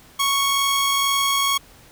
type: tone pair together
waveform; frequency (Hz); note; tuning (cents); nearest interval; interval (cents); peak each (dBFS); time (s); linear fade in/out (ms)
sawtooth; 1108.7 / 3284; C#6 / G#7; 0 / -20; octave + perfect fifth; 1880; -16 / -19; 0.19-1.58; 10
effects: pink hiss -49 dBFS RMS until 1.91 s